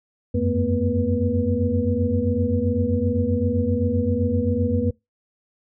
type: tone cluster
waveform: sine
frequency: 88.3 / 96 / 226.1 / 248.8 / 486.4 Hz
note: F2 / G2 / A3 / B3 / B4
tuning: +20 / -36 / +47 / +13 / -26 cents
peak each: -25 dBFS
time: 0.34-4.91 s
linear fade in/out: 10 ms
effects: noise-tail reverb RT60 0.2 s tail -24 dB re dry